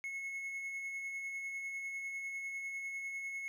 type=tone with tremolo; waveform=triangle; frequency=2184 Hz; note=C#7; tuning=26 cents flat; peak=-36 dBFS; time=0.04-3.48 s; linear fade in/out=0 ms; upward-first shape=sine; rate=10 Hz; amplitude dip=30%; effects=none